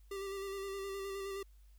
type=tone with vibrato; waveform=square; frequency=392.4 Hz; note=G4; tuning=2 cents sharp; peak=-40 dBFS; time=0.11-1.43 s; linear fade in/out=5 ms; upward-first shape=square; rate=9.6 Hz; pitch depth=21 cents each way; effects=added 50 Hz sine -57 dBFS peak until 1.78 s + white hiss -75 dBFS RMS until 1.78 s